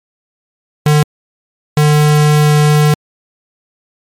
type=tone pair in turn; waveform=square; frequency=149.9 / 149.9 Hz; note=D3 / D3; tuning=+36 / +36 cents; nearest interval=unison; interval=0 cents; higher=neither; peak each=-7 dBFS; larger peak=neither; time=0.86-1.03 / 1.77-2.94 s; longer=second; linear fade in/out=2 ms; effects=MP3 64 kbps